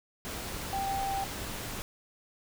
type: tone in noise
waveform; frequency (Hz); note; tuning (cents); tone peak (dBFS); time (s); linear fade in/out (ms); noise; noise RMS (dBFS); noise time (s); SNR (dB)
sine; 784; G5; 0; -30; 0.73-1.24; 0; pink; -38; 0.25-1.82; +5
effects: none